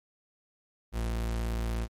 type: tone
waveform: 40% pulse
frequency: 56.9 Hz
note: A#1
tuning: 41 cents flat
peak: -28 dBFS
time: 0.92-1.88 s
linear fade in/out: 50 ms
effects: MP3 64 kbps